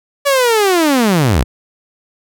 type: linear sweep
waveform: sawtooth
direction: down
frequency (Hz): 576 to 47.92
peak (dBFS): -6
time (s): 0.25-1.44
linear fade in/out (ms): 20
effects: none